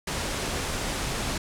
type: low-pass noise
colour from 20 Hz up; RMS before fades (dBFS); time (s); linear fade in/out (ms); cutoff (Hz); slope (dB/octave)
pink; -30; 0.07-1.38; 5; 10000; 24
effects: none